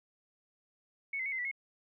sine tone with pitch steps, 2212 / 2059 / 2215 / 2066 / 1962 / 2172 Hz, C#7 / C7 / C#7 / C7 / B6 / C#7, -4 / -28 / -2 / -22 / -12 / -36 cents, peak -33 dBFS, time 1.13-1.514 s, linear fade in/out 5 ms, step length 64 ms, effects none

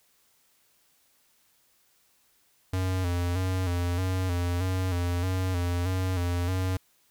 square tone with vibrato, 90.3 Hz, F#2, 42 cents flat, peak -26 dBFS, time 2.73-6.77 s, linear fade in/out 5 ms, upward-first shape square, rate 1.6 Hz, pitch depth 51 cents each way, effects white hiss -66 dBFS RMS until 7.1 s

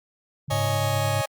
sine tone with vibrato, 138.59 Hz, C#3, in tune, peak -29 dBFS, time 0.48-1.22 s, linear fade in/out 5 ms, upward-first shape square, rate 4 Hz, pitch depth 30 cents each way
sawtooth chord, C# suspended second, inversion none, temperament just, 554.4 / 623.7 / 831.5 Hz, C#5 / D#5 / G#5, 0 / +4 / +2 cents, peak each -25 dBFS, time 0.5-1.26 s, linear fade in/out 10 ms
triangle tone with tremolo, 104.2 Hz, G#2, 6 cents sharp, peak -22 dBFS, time 0.51-1.22 s, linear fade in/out 10 ms, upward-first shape sine, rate 9.4 Hz, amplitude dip 25%
effects Opus 48 kbps

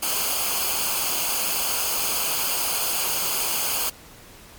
white noise with comb filter, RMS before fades -24 dBFS, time 0.02-3.9 s, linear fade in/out 10 ms, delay 0.53 ms, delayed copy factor -0.7, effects pink hiss -46 dBFS RMS until 4.58 s + MP3 96 kbps

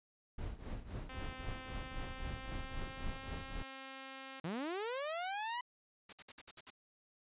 brown noise with tremolo, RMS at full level -40 dBFS, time 0.38-3.63 s, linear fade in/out 5 ms, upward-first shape triangle, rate 3.8 Hz, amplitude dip 85%
5% pulse tone with pitch glide, 260 to 267 Hz, C4 to C4, -11 to +35 cents, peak -36 dBFS, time 1.09-4.4 s, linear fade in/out 5 ms, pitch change +46 cents, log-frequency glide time 1.75-3.42 s
sawtooth linear sweep, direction up, 150 to 995 Hz, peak -34 dBFS, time 4.44-5.61 s, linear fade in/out 5 ms
white noise bursts, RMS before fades -49 dBFS, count 7, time 6.09-6.704 s, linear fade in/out 5 ms, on 38 ms, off 58 ms
effects resampled to 8000 Hz

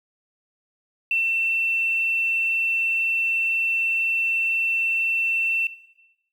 sine tone with quantisation, 2689 Hz, E7, 34 cents sharp, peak -19 dBFS, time 1.11-5.67 s, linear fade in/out 2 ms, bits 8, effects noise-tail reverb RT60 1.0 s tail -17 dB re dry

